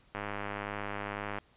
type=click train; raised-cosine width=0.5 ms; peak=-21 dBFS; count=127; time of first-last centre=0.15-1.385 s; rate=102 Hz; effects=pink hiss -65 dBFS RMS until 1.56 s + resampled to 8000 Hz